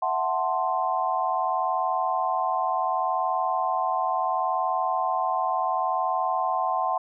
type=chord; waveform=sine; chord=F# half-diminished seventh; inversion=third; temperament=equal; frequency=659.3 / 740 / 880 / 1046.5 Hz; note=E5 / F#5 / A5 / C6; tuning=0 / 0 / 0 / 0 cents; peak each=-31 / -26 / -30 / -27 dBFS; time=0.02-6.98 s; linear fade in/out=5 ms; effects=none